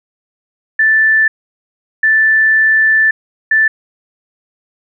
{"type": "tone bursts at uneven times", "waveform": "sine", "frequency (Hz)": 1761, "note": "A6", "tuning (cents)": 1, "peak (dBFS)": -7, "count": 3, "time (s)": [[0.79, 1.28], [2.03, 3.11], [3.51, 3.68]], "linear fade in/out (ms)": 5, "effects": []}